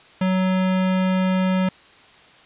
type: tone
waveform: square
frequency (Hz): 186.5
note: F#3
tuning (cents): +14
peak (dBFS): -18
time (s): 0.21-1.69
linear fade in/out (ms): 5
effects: white hiss -49 dBFS RMS until 2.45 s + resampled to 8000 Hz